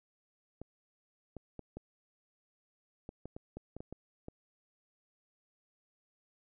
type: clicks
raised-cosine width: 2 ms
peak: -30 dBFS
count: 12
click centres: 0.616 / 1.367 / 1.593 / 1.77 / 3.091 / 3.256 / 3.365 / 3.57 / 3.766 / 3.805 / 3.926 / 4.284 s
effects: none